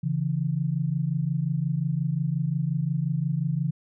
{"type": "tone pair together", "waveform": "sine", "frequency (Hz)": [139.1, 164.75], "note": ["C#3", "E3"], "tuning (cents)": [6, -1], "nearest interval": "minor third", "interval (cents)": 293, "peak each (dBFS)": -26, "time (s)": [0.03, 3.71], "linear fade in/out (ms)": 10, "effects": []}